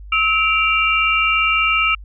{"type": "tone cluster", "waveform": "sine", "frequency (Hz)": [1293, 2342, 2779], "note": ["E6", "D7", "F7"], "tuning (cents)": [-34, -5, -9], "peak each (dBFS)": -18, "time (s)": [0.12, 1.95], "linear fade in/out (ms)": 5, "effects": ["added 50 Hz sine -33 dBFS peak until 2.04 s"]}